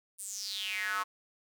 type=tone with high-pass filter sweep; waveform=square; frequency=99.5 Hz; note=G2; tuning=26 cents sharp; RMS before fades=-36 dBFS; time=0.18-1.04 s; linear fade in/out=20 ms; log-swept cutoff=9700 to 1100 Hz; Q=6.5; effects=none